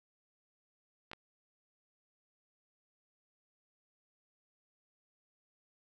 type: clicks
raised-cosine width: 0.3 ms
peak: -29 dBFS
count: 2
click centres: 1.115 / 1.133 s
effects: none